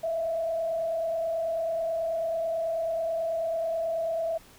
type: tone with frequency modulation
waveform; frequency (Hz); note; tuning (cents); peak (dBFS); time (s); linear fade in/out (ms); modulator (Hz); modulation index
sine; 659.3; E5; 0; -26; 0.03-4.38; 10; 29.2; 0.57
effects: pink hiss -54 dBFS RMS until 4.58 s